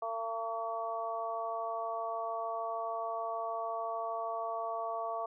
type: harmonic tone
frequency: 226.6 Hz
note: A#3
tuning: 49 cents flat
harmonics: 2 / 3 / 4 / 5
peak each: -44 / -36 / -43 / -39 dBFS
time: 0.02-5.26 s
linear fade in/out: 5 ms
effects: none